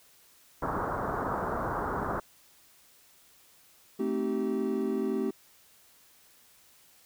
white low-pass noise, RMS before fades -32 dBFS, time 0.62-2.2 s, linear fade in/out 5 ms, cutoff 1400 Hz, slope 48 dB/octave
triangle chord, A half-diminished seventh, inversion none, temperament equal with one note detuned, 220 / 261.6 / 311.1 / 385.7 Hz, A3 / C4 / Eb4 / G4, 0 / 0 / 0 / -28 cents, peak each -31 / -31 / -35 / -29 dBFS, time 3.99-5.31 s, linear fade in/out 10 ms
effects white hiss -60 dBFS RMS until 7.05 s

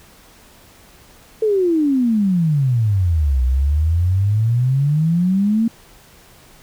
sine exponential two-way sweep, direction down then up, 448.8 to 61.74 to 232.3 Hz, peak -13 dBFS, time 1.42-5.68 s, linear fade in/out 5 ms, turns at 3.43 s, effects pink hiss -47 dBFS RMS until 6.62 s

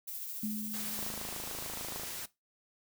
violet noise with tremolo, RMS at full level -40 dBFS, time 0.07-1.1 s, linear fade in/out 10 ms, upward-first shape sine, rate 14 Hz, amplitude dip 25%
sine tone with exponential decay, 213.2 Hz, G#3, 46 cents sharp, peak -32 dBFS, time 0.43-1.86 s, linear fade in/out 5 ms, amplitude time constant 310 ms
white noise, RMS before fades -41 dBFS, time 0.73-2.26 s, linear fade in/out 10 ms
click train, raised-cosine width 1 ms, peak -29 dBFS, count 29, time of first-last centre 0.99-2.035 s, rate 26.8 Hz
effects noise-tail reverb RT60 0.2 s tail -18 dB re dry

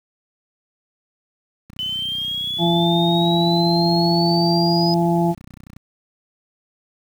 click train, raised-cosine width 5 ms, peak -25 dBFS, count 127, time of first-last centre 1.7-5.765 s, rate 31 Hz
sine exponential sweep, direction up, 3012 to 5020 Hz, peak -22 dBFS, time 1.79-4.94 s, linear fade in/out 0 ms
harmonic tone, 170.3 Hz, F3, 43 cents flat, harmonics 1 / 2 / 4 / 5, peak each -17 / -20 / -23 / -24 dBFS, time 2.58-5.35 s, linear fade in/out 50 ms
effects high-pass 100 Hz 12 dB/octave + 7-bit

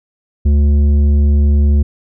sine tone with tanh clipping, 72.4 Hz, D2, 24 cents flat, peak -9 dBFS, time 0.45-1.83 s, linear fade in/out 10 ms, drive 9 dB, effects none

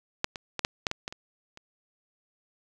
clicks, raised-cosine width 0.2 ms, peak -7 / -19 / -13 / -6 / -8 / -12 / -16 / -23 / -28 dBFS, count 9, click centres 0.244 / 0.358 / 0.593 / 0.649 / 0.868 / 0.914 / 1.079 / 1.125 / 1.574 s, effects none

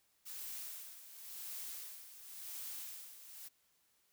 blue noise with tremolo, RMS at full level -45 dBFS, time 0.25-3.49 s, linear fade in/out 20 ms, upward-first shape sine, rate 0.93 Hz, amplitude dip 70%, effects white hiss -75 dBFS RMS until 4.12 s

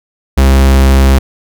45% pulse tone, 67 Hz, C2, 42 cents sharp, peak -4 dBFS, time 0.37-1.19 s, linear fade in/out 10 ms, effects none

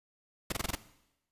pink noise bursts, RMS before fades -32 dBFS, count 6, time 0.5-0.753 s, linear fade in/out 5 ms, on 23 ms, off 23 ms, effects noise-tail reverb RT60 0.9 s tail -17 dB re dry + resampled to 32000 Hz

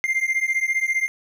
triangle beating tone pair, 2093 / 2108 Hz, C7 / C7, 0 / +12 cents, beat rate 15 Hz, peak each -21 dBFS, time 0.04-1.08 s, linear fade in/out 0 ms, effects none

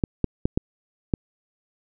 clicks, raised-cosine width 3 ms, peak -7 dBFS, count 5, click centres 0.038 / 0.243 / 0.455 / 0.575 / 1.138 s, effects none

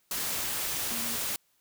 sine tone in noise, 233.1 Hz, A#3, in tune, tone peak -40 dBFS, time 0.91-1.16 s, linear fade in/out 2 ms, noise white, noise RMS -32 dBFS, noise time 0.11-1.36 s, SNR -11 dB, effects white hiss -70 dBFS RMS until 1.6 s

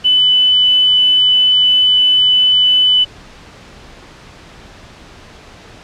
sine tone with quantisation, 2999 Hz, F#7, 23 cents sharp, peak -7 dBFS, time 0.04-3.05 s, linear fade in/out 20 ms, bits 6, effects pink hiss -38 dBFS RMS until 5.83 s + low-pass 5000 Hz 12 dB/octave

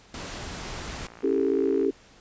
pink noise, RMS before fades -36 dBFS, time 0.14-1.07 s, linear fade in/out 2 ms
click train, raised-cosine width 0.5 ms, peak -30 dBFS, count 73, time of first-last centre 0.6-1.848 s, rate 57.7 Hz
sine chord, A dominant seventh, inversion first, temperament just, 275 / 330 / 396 / 440 Hz, C#4 / E4 / G4 / A4, -14 / +2 / +18 / 0 cents, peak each -27 / -29 / -24 / -28 dBFS, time 1.23-1.91 s, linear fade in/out 10 ms
effects pink hiss -54 dBFS RMS until 2.2 s + resampled to 16000 Hz

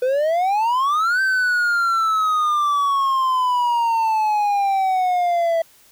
triangle exponential two-way sweep, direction up then down, 493.9 to 1560 to 656 Hz, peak -14 dBFS, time 0.02-5.62 s, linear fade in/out 5 ms, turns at 1.21 s, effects white hiss -52 dBFS RMS until 5.91 s

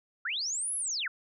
sine linear two-way sweep, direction up then down, 1282 to 11175 to 1282 Hz, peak -30 dBFS, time 0.25-1.08 s, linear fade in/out 5 ms, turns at 0.75 s, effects none

